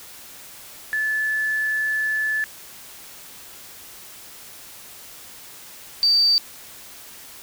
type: tone pair in turn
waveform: sine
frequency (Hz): 1735 / 4632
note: A6 / D8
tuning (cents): -25 / -25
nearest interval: octave + perfect fourth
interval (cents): 1700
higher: second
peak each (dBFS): -20 / -14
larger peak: second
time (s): 0.93-2.44 / 6.03-6.38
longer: first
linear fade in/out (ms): 0
effects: white hiss -42 dBFS RMS until 7.42 s